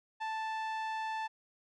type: tone with low-pass filter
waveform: sawtooth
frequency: 880 Hz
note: A5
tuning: in tune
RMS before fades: -37 dBFS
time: 0.2-1.28 s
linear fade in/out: 20 ms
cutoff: 3100 Hz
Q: 0.52
effects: none